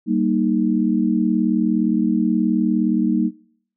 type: chord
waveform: sine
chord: Eb major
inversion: first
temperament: equal with one note detuned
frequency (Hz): 193.97 / 233.1 / 311.1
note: G3 / Bb3 / Eb4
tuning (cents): -18 / 0 / 0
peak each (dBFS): -21 / -19 / -21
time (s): 0.06-3.31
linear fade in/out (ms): 50
effects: noise-tail reverb RT60 0.7 s tail -24 dB re dry